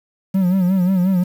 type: tone with vibrato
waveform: triangle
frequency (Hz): 185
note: F#3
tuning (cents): 0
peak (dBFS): -11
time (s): 0.34-1.24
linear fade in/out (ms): 10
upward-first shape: sine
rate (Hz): 5.6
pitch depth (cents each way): 84
effects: 7-bit